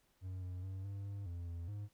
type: tone with pitch steps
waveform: triangle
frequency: 92.9 / 90.8 / 95.2 / 99.2 / 99.9 / 86.4 / 85.1 / 102.9 Hz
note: F#2 / F#2 / F#2 / G2 / G2 / F2 / F2 / G#2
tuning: +7 / -32 / +50 / +21 / +33 / -18 / -44 / -16 cents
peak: -39 dBFS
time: 0.21-1.89 s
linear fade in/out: 50 ms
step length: 210 ms
effects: pink hiss -75 dBFS RMS until 1.93 s